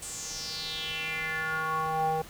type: tone with band-pass filter sweep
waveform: square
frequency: 158.6 Hz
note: D#3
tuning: 33 cents sharp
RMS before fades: -32 dBFS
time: 0.02-2.22 s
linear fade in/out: 5 ms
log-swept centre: 8500 to 650 Hz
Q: 4.8
effects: pink hiss -48 dBFS RMS until 2.29 s